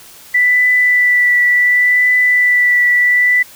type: tone with vibrato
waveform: sine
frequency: 1975.5 Hz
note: B6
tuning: in tune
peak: -8 dBFS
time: 0.34-3.43 s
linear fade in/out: 10 ms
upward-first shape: triangle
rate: 0.69 Hz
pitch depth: 17 cents each way
effects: white hiss -39 dBFS RMS until 3.55 s